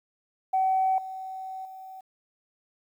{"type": "tone with level steps", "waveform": "sine", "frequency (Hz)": 759, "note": "F#5", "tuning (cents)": 44, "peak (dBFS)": [-20, -34, -40], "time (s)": [0.53, 2.01], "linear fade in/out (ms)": 10, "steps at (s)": [0.98, 1.65], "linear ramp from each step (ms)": 2, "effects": ["tanh soft clip ceiling -16 dBFS", "10-bit"]}